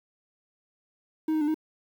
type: tone with pitch steps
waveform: triangle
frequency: 314.4 / 311.5 / 295.9 / 312.9 Hz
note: D#4 / D#4 / D4 / D#4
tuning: +18 / +2 / +13 / +10 cents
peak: -21 dBFS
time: 1.28-1.544 s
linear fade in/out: 5 ms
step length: 66 ms
effects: 9-bit